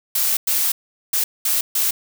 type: noise bursts at uneven times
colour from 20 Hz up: blue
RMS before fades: -19 dBFS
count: 5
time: 0.15-0.37 / 0.47-0.72 / 1.13-1.24 / 1.45-1.61 / 1.75-1.91 s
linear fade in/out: 5 ms
effects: none